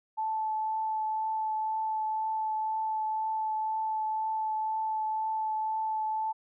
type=tone with vibrato; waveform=sine; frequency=873 Hz; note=A5; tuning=14 cents flat; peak=-28 dBFS; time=0.17-6.33 s; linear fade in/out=20 ms; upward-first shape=triangle; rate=2 Hz; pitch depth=12 cents each way; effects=none